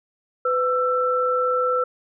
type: tone pair together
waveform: sine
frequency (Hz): 502 / 1334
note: B4 / E6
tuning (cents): +28 / +20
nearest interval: octave + perfect fourth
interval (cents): 1692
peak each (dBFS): -21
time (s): 0.45-1.84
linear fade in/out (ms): 5
effects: none